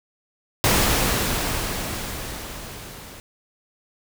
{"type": "noise with level ramp", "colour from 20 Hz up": "pink", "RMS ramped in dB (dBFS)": [-17, -41], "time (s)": [0.64, 3.2], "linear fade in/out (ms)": 0, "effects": []}